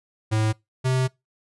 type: tone pair in turn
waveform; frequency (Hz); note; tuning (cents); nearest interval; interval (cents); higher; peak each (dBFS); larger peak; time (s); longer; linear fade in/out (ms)
square; 109.1 / 129.48; A2 / C3; -14 / -18; minor third; 296; second; -20; neither; 0.31-0.53 / 0.84-1.08; second; 20
effects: noise-tail reverb RT60 0.2 s tail -24 dB re dry + resampled to 24000 Hz